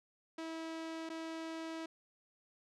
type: tone with dropouts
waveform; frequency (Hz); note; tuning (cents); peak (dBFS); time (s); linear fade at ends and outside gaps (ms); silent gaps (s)
sawtooth; 324.5; E4; -27; -37; 0.38-1.86; 5; 1.092-1.099
effects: low-pass 6000 Hz 12 dB/octave